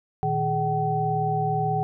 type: tone cluster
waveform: sine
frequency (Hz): 116.6 / 155 / 420.3 / 761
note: A#2 / D#3 / G#4 / F#5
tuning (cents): +1 / -6 / +21 / +48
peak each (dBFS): -31 / -27 / -30 / -24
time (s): 0.23-1.83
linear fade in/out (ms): 0
effects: none